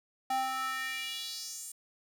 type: tone with high-pass filter sweep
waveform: square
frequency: 261.6 Hz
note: C4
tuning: in tune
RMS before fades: -36 dBFS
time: 0.3-1.72 s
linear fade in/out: 5 ms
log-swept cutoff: 690 to 8700 Hz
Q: 3.2
effects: none